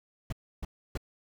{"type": "noise bursts", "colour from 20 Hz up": "brown", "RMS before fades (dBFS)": -32, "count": 3, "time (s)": [0.3, 0.975], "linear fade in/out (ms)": 5, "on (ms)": 25, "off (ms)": 300, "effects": []}